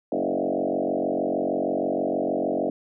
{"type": "tone with frequency modulation", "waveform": "sine", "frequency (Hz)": 462.7, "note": "A#4", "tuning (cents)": -13, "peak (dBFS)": -22, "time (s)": [0.12, 2.7], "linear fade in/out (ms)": 2, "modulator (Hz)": 46.4, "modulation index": 4.9, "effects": []}